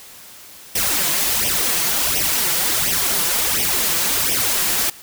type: noise with flanger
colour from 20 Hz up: white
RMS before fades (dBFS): -19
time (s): 0.75-4.9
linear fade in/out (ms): 5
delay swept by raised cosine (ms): 0.34 to 6.04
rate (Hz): 1.4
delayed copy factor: +0.75
effects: white hiss -41 dBFS RMS until 5.02 s